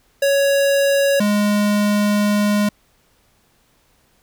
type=tone pair in turn; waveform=square; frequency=557 / 206.9 Hz; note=C#5 / G#3; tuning=+8 / -6 cents; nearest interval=octave + perfect fourth; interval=1714 cents; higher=first; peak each=-14 / -15 dBFS; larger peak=first; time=0.22-1.2 / 1.2-2.69 s; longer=second; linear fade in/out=5 ms; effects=pink hiss -59 dBFS RMS until 4.22 s